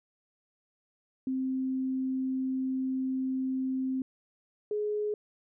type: tone pair in turn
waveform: sine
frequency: 261.6 / 419.9 Hz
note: C4 / G#4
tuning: 0 / +19 cents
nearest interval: minor sixth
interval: 819 cents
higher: second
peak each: -28 dBFS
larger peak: neither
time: 1.27-4.02 / 4.71-5.14 s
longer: first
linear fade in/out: 2 ms
effects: none